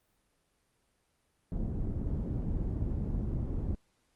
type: low-pass noise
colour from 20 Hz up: pink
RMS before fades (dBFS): -33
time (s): 1.52-3.75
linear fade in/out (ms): 0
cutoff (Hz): 240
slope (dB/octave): 12
effects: pink hiss -74 dBFS RMS until 4.15 s + Opus 32 kbps